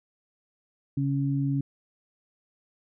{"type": "tone pair together", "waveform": "sine", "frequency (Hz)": [138.59, 277.2], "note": ["C#3", "C#4"], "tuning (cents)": [0, 0], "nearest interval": "octave", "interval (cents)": 1200, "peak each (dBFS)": [-25, -28], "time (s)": [0.97, 1.61], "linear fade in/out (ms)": 5, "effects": []}